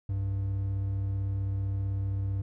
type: tone pair together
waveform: triangle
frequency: 62.47 / 98 Hz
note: B1 / G2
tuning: +20 / 0 cents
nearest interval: minor sixth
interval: 780 cents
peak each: -36 / -26 dBFS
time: 0.09-2.42 s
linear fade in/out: 5 ms
effects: none